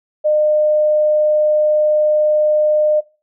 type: tone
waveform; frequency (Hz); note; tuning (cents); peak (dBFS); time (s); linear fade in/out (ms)
sine; 607; D#5; -43; -11; 0.24-3.01; 20
effects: noise-tail reverb RT60 0.3 s tail -18 dB re dry